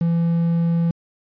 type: tone with quantisation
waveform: triangle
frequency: 168.2 Hz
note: E3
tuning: 35 cents sharp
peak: -14 dBFS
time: 0.01-0.91 s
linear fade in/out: 2 ms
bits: 7
effects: resampled to 11025 Hz